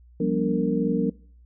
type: tone cluster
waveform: sine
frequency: 176.4 / 199 / 240.6 / 291.1 / 460.5 Hz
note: F3 / G3 / B3 / D4 / A#4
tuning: +18 / +26 / -45 / -15 / -21 cents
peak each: -27 dBFS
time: 0.2-1.1 s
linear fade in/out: 5 ms
effects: noise-tail reverb RT60 0.5 s tail -22 dB re dry + added 60 Hz sine -49 dBFS peak until 1.45 s